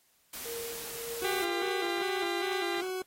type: noise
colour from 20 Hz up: white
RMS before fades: -41 dBFS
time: 0.33-1.45 s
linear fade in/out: 5 ms
type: tone with tremolo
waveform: sine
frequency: 466.2 Hz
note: A#4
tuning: in tune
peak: -37 dBFS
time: 0.45-2.02 s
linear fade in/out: 5 ms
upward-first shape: sine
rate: 1.8 Hz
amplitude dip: 75%
type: tone with vibrato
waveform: 40% pulse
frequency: 359.4 Hz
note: F4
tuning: 50 cents sharp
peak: -32 dBFS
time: 1.22-3.02 s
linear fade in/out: 2 ms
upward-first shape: square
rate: 2.5 Hz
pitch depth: 60 cents each way
type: harmonic tone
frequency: 398.3 Hz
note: G4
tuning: 28 cents sharp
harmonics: 1 / 2 / 3 / 4 / 5 / 6 / 7 / 8 / 9 / 10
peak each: -38 / -38 / -43 / -42 / -40 / -45 / -46 / -48 / -46 / -42 dBFS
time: 1.24-2.81 s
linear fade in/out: 5 ms
effects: white hiss -68 dBFS RMS until 3.06 s + AAC 48 kbps